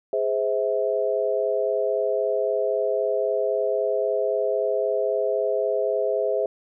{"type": "chord", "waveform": "sine", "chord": "Ab augmented", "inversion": "none", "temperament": "just", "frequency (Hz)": [415.3, 519.1, 648.9], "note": ["Ab4", "C5", "E5"], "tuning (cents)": [0, -14, -27], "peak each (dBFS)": -25, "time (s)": [0.13, 6.46], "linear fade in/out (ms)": 2, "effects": []}